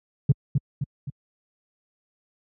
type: tone with echo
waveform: sine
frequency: 138.1 Hz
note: C#3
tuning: 6 cents flat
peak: -10 dBFS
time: 0.29-0.32 s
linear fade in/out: 5 ms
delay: 260 ms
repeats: 3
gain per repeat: -6 dB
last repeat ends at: 1.1 s
effects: tanh soft clip ceiling -11 dBFS + high-pass 60 Hz 12 dB/octave